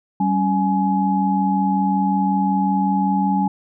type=tone cluster; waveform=sine; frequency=193.3 / 278.7 / 841 Hz; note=G3 / C#4 / G#5; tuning=-24 / +9 / +22 cents; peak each=-18 / -24 / -20 dBFS; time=0.2-3.48 s; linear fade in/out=5 ms; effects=none